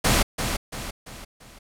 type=noise with echo; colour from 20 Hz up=pink; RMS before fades=-19 dBFS; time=0.04-0.23 s; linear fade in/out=10 ms; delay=340 ms; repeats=4; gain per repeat=-7 dB; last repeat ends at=1.59 s; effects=low-pass 12000 Hz 12 dB/octave